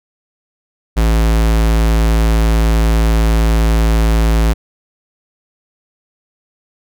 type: tone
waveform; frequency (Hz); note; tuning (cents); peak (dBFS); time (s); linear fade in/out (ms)
square; 55.3; A1; +9; -10; 0.96-4.54; 20
effects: none